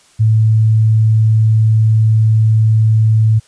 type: tone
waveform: sine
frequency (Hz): 110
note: A2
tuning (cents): 0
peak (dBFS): -7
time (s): 0.19-3.4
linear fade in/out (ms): 20
effects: white hiss -49 dBFS RMS until 3.47 s + resampled to 22050 Hz